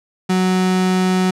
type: tone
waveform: 35% pulse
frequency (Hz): 185.2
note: F#3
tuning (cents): +2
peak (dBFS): -12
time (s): 0.29-1.31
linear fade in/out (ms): 10
effects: low-pass 9000 Hz 12 dB/octave